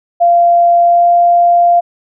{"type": "tone with pitch glide", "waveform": "sine", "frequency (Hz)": [691, 695], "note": ["F5", "F5"], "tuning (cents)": [-19, -9], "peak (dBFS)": -5, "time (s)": [0.2, 1.81], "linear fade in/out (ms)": 20, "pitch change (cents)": 10, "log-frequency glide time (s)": [0.83, 1.08], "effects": []}